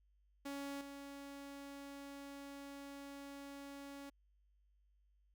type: tone with level steps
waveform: sawtooth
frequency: 280 Hz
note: C#4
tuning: 18 cents sharp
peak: -39 / -45 dBFS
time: 0.45-4.1 s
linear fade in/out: 10 ms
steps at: 0.81 s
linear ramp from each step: 2 ms
effects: added 50 Hz sine -70 dBFS peak until 5.34 s